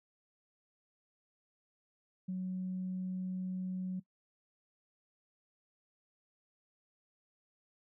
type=tone; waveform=sine; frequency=185 Hz; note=F#3; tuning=in tune; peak=-34 dBFS; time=2.28-4 s; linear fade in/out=10 ms; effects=noise-tail reverb RT60 0.1 s tail -20 dB re dry + tanh soft clip ceiling -30 dBFS